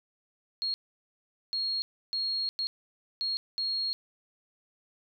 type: tone bursts at uneven times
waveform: sine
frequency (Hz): 4275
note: C8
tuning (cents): +36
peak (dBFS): -28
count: 6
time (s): 0.62-0.74 / 1.53-1.82 / 2.13-2.49 / 2.59-2.67 / 3.21-3.37 / 3.58-3.93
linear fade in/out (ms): 0
effects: none